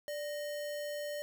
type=tone with sample-and-hold; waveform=sine; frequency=587.3 Hz; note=D5; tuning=in tune; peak=-36 dBFS; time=0.08-1.22 s; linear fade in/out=0 ms; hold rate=2450 Hz; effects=none